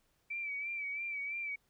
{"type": "tone with vibrato", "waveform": "sine", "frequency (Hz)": 2313, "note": "D7", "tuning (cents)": -27, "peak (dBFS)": -36, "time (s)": [0.3, 1.56], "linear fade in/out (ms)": 10, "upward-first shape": "sine", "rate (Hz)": 3, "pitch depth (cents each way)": 52, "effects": ["pink hiss -75 dBFS RMS until 1.69 s"]}